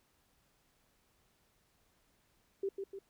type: tone with echo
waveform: sine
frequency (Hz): 392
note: G4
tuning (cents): 0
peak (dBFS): -32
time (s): 2.63-2.69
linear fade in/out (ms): 5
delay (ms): 150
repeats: 2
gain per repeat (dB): -5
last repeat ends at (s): 2.99
effects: pink hiss -73 dBFS RMS until 3.09 s